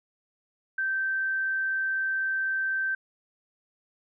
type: tone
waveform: sine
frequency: 1556 Hz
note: G6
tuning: 13 cents flat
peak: -25 dBFS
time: 0.78-2.95 s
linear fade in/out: 5 ms
effects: none